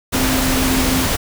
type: tone in noise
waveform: sine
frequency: 260.2 Hz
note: C4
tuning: 9 cents flat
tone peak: -18 dBFS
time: 0.13-1.06 s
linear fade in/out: 20 ms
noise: pink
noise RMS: -18 dBFS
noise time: 0.12-1.17 s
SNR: -3 dB
effects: none